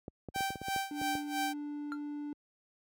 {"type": "clicks", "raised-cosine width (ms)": 2, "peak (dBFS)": -28, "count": 11, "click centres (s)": [0.081, 0.287, 0.361, 0.407, 0.505, 0.557, 0.616, 0.684, 0.762, 1.015, 1.153]}
{"type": "tone with tremolo", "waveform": "sawtooth", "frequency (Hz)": 780, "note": "G5", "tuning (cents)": -9, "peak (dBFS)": -27, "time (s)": [0.34, 1.54], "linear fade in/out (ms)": 20, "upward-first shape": "sine", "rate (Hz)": 3, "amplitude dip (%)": 90}
{"type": "tone", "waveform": "triangle", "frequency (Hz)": 293.3, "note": "D4", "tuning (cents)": -2, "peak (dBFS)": -35, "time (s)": [0.91, 2.33], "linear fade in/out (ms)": 2}
{"type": "tone with exponential decay", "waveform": "triangle", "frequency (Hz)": 1383, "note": "F6", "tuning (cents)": -17, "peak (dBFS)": -32, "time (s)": [1.92, 2.01], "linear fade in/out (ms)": 0, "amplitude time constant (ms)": 18}
{"effects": ["high-pass 60 Hz 12 dB/octave"]}